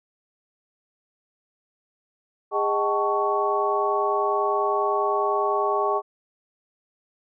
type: tone cluster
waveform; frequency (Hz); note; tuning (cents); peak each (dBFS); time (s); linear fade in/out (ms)
sine; 409.4 / 623 / 765 / 875 / 1115; G#4 / D#5 / G5 / A5 / C#6; -25 / +2 / -42 / -10 / +10; -25 / -28 / -28 / -29 / -25; 2.51-6.02; 50
effects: none